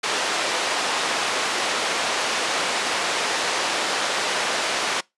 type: band-pass noise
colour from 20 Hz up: pink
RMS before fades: -24 dBFS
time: 0.03-5.01 s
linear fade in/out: 10 ms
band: 550 to 6200 Hz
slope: 12 dB/octave
effects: noise-tail reverb RT60 0.2 s tail -24 dB re dry + resampled to 24000 Hz